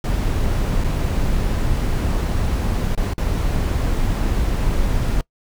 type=noise with dropouts; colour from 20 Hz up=brown; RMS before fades=-19 dBFS; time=0.04-5.21 s; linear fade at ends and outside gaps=2 ms; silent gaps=0.839-0.843 / 2.95-2.975 / 3.135-3.18 s; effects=noise-tail reverb RT60 0.1 s tail -22 dB re dry